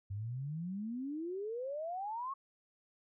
sine exponential sweep, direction up, 95.7 to 1115 Hz, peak -37 dBFS, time 0.1-2.34 s, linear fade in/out 10 ms, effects none

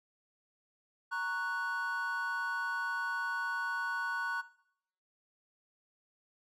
triangle chord, F# major, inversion first, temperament equal, 932.3 / 1108.7 / 1480 Hz, A#5 / C#6 / F#6, 0 / 0 / 0 cents, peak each -38 / -38 / -33 dBFS, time 1.11-4.42 s, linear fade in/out 20 ms, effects noise-tail reverb RT60 0.7 s tail -18 dB re dry

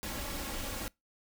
pink noise with comb filter, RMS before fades -38 dBFS, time 0.03-0.88 s, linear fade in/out 0 ms, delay 3.6 ms, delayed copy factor +0.55, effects noise-tail reverb RT60 0.2 s tail -24 dB re dry

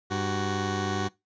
15% pulse tone pair together, 98.56 / 372.1 Hz, G2 / F#4, +10 / +10 cents, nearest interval octave + major seventh, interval 2300 cents, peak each -23 dBFS, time 0.1-1.09 s, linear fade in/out 20 ms, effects noise-tail reverb RT60 0.2 s tail -21 dB re dry + resampled to 16000 Hz

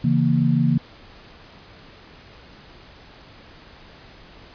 sine chord, A# diminished, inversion first, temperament equal, 138.59 / 164.81 / 233.1 Hz, C#3 / E3 / A#3, 0 / 0 / 0 cents, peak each -20 dBFS, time 0.04-0.78 s, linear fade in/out 5 ms, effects pink hiss -46 dBFS RMS until 4.54 s + resampled to 11025 Hz

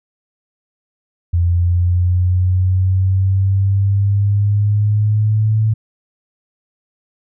sine exponential sweep, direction up, 85.9 to 110 Hz, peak -11 dBFS, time 1.33-5.74 s, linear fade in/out 10 ms, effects none

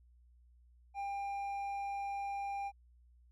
sine tone with hard clipping, 798 Hz, G5, 31 cents sharp, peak -38 dBFS, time 0.94-2.72 s, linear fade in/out 50 ms, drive 5 dB, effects added 60 Hz sine -61 dBFS peak until 3.31 s

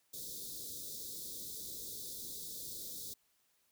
white band-stop noise, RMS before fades -45 dBFS, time 0.13-3.14 s, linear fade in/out 10 ms, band 540 to 3500 Hz, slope 96 dB/octave, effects white hiss -75 dBFS RMS until 3.71 s

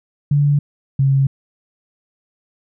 sine tone pair in turn, 144.4 / 136.3 Hz, D3 / C#3, -29 / -29 cents, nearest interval minor second, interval 100 cents, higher first, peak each -11 dBFS, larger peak neither, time 0.31-0.59 / 0.99-1.27 s, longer neither, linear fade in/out 5 ms, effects none

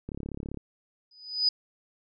click train, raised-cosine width 3 ms, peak -23 dBFS, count 18, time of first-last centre 0.09-0.573 s, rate 35.2 Hz
sine tone with exponential growth, 4978 Hz, D#8, in tune, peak -18 dBFS, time 1.11-1.49 s, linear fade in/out 5 ms, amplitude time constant 82 ms
effects none

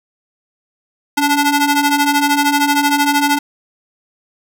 sawtooth ring-modulated tone, 581 Hz, D5, 19 cents flat, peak -5 dBFS, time 1.17-3.39 s, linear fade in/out 10 ms, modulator 297 Hz, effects none

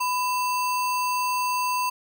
sine tone with sample-and-hold, 999 Hz, B5, 20 cents sharp, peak -22 dBFS, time 0-1.9 s, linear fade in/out 10 ms, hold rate 3675 Hz, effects none

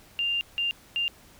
sine tone bursts at uneven times, 2794 Hz, F7, in tune, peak -24 dBFS, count 3, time 0.19-0.41 / 0.58-0.71 / 0.96-1.08 s, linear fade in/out 0 ms, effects pink hiss -54 dBFS RMS until 1.39 s

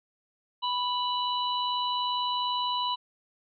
harmonic tone, 987.8 Hz, B5, in tune, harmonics 1 / 3 / 4, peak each -28 / -33 / -34 dBFS, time 0.62-2.96 s, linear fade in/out 20 ms, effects none

